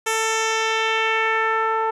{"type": "tone with low-pass filter sweep", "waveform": "10% pulse", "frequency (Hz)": 444.7, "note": "A4", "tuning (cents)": 18, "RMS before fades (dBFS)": -21, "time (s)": [0.06, 1.91], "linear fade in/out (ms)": 10, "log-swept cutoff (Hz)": [10000, 1000], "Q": 1.7, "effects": []}